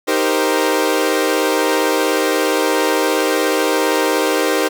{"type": "chord", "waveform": "sawtooth", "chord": "C minor seventh", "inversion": "first", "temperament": "equal with one note detuned", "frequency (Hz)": [311.1, 390.6, 466.2, 523.3], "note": ["Eb4", "G4", "Bb4", "C5"], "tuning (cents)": [0, -6, 0, 0], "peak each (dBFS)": -16, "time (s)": [0.07, 4.69], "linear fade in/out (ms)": 20, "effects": []}